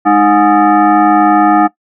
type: tone with frequency modulation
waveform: sine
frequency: 207.7 Hz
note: G#3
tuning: in tune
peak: -5 dBFS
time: 0.05-1.68 s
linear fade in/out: 20 ms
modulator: 517 Hz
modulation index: 2
effects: noise-tail reverb RT60 0.1 s tail -19 dB re dry